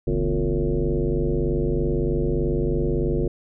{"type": "tone with frequency modulation", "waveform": "sine", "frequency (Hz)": 158.6, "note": "D#3", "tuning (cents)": 33, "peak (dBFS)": -19, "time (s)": [0.07, 3.28], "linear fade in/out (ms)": 5, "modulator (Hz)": 98, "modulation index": 3.2, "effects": []}